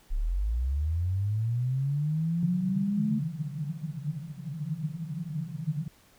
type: linear sweep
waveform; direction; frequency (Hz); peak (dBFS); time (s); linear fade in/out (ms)
sine; up; 30.87 to 220; -25; 0.1-3.2; 20
type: band-pass noise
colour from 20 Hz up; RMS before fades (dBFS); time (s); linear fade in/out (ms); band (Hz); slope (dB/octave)
white; -34; 2.43-5.88; 2; 140 to 170; 96
effects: pink hiss -60 dBFS RMS until 6.18 s